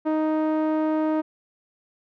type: tone with low-pass filter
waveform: sawtooth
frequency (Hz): 311.6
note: D#4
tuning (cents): +3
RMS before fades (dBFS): -23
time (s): 0.05-1.22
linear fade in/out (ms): 20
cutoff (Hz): 940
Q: 0.89
effects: none